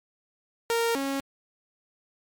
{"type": "tone pair in turn", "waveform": "sawtooth", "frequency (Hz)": [463.2, 274.2], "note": ["A#4", "C#4"], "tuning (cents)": [-11, -19], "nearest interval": "major sixth", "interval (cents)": 908, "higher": "first", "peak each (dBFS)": [-19, -23], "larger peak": "first", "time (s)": [[0.7, 0.95], [0.95, 1.2]], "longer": "neither", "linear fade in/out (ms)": 0, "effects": ["MP3 96 kbps"]}